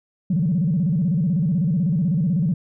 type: tone with vibrato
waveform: sine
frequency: 167.8 Hz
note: E3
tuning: 31 cents sharp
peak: -16 dBFS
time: 0.3-2.54 s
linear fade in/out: 5 ms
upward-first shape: square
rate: 16 Hz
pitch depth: 200 cents each way
effects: tanh soft clip ceiling -12 dBFS